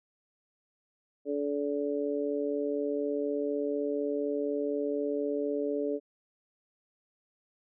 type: harmonic tone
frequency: 144.1 Hz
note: D3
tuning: 33 cents flat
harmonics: 2 / 3 / 4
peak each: -33 / -31 / -35 dBFS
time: 1.25-6 s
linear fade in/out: 50 ms
effects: none